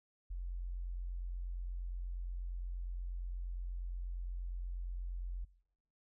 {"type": "tone", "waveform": "sine", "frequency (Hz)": 44.24, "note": "F1", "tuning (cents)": 23, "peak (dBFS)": -38, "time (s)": [0.3, 5.45], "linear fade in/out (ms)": 10, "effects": ["noise-tail reverb RT60 0.8 s tail -22 dB re dry"]}